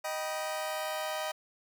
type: chord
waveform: sawtooth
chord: Eb augmented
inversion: none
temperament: just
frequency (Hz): 622.3 / 777.8 / 972.3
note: Eb5 / G5 / B5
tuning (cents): 0 / -14 / -27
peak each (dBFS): -31 / -35 / -37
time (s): 0.04-1.32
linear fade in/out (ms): 10
effects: none